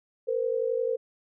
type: tone pair together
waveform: sine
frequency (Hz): 459.7 / 511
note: A#4 / C5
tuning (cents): -24 / -41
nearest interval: major second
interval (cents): 183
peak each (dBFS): -27 / -28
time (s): 0.27-0.97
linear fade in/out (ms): 20
effects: none